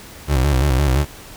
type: tone with vibrato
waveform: 30% pulse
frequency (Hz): 68.1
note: C#2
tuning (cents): -30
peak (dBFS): -11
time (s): 0.27-1.06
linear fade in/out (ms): 50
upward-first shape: square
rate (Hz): 5.8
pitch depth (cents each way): 110
effects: pink hiss -39 dBFS RMS until 1.36 s